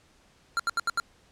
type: tone bursts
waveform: square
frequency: 1383 Hz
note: F6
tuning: 17 cents flat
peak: -24 dBFS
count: 5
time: 0.57-0.999 s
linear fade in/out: 0 ms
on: 25 ms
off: 76 ms
effects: pink hiss -61 dBFS RMS until 1.31 s + low-pass 8000 Hz 12 dB/octave